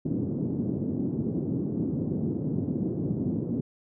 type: band-pass noise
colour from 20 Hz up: white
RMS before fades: -29 dBFS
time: 0.05-3.61 s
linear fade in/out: 10 ms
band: 110 to 310 Hz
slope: 24 dB/octave
effects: none

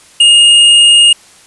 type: tone with hard clipping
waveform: triangle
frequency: 2845 Hz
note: F7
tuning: 31 cents sharp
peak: -4 dBFS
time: 0.2-1.13 s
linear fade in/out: 5 ms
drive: 15 dB
effects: white hiss -41 dBFS RMS until 1.46 s + resampled to 24000 Hz

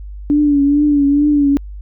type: tone with vibrato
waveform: sine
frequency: 288.6 Hz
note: D4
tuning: 30 cents flat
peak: -9 dBFS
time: 0.3-1.57 s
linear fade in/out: 0 ms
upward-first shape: triangle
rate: 2.3 Hz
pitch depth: 60 cents each way
effects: added 50 Hz sine -27 dBFS peak until 1.81 s

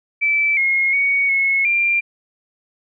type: tone with pitch steps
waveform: sine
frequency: 2319 / 2154 / 2235 / 2184 / 2381 Hz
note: D7 / C7 / C#7 / C#7 / D7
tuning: -22 / +50 / +14 / -26 / +23 cents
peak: -14 dBFS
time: 0.21-2.01 s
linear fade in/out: 20 ms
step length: 360 ms
effects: none

